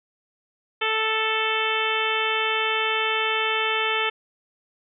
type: harmonic tone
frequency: 440 Hz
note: A4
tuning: in tune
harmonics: 1 / 2 / 3 / 4 / 5 / 6 / 7 / 8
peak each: -29 / -30 / -28 / -30 / -29 / -28 / -29 / -34 dBFS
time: 0.81-4.1 s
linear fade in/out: 10 ms
effects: none